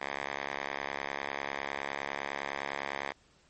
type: tone with band-pass filter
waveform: 5% pulse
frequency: 69.9 Hz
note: C#2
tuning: 15 cents sharp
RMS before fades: -37 dBFS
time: 0-3.13 s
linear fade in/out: 20 ms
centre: 1600 Hz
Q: 1.5
effects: pink hiss -65 dBFS RMS until 3.49 s + MP3 32 kbps